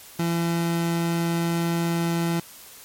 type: tone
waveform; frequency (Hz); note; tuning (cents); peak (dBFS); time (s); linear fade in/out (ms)
30% pulse; 168.7; E3; +40; -19; 0.19-2.4; 5
effects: white hiss -45 dBFS RMS until 2.84 s + MP3 64 kbps